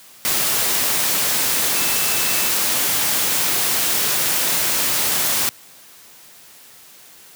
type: tone in noise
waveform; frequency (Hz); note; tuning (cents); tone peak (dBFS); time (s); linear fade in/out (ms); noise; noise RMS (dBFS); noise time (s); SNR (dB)
sine; 2637; E7; 0; -30; 1.76-2.49; 0; white; -19; 0.25-5.49; -14
effects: white hiss -45 dBFS RMS until 7.35 s + high-pass 100 Hz 12 dB/octave